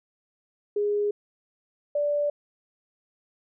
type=tone pair in turn; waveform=sine; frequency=412.9 / 584.2 Hz; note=G#4 / D5; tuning=-10 / -9 cents; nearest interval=tritone; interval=601 cents; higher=second; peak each=-22 dBFS; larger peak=neither; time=0.76-1.11 / 1.95-2.3 s; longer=neither; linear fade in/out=5 ms; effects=none